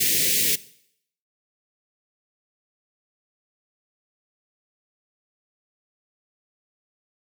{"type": "band-stop noise", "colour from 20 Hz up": "white", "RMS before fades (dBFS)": -21, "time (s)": [0, 0.56], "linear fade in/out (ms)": 10, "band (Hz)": [520, 1900], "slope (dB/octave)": 48, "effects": ["noise-tail reverb RT60 0.7 s tail -19 dB re dry", "high-pass 100 Hz 12 dB/octave"]}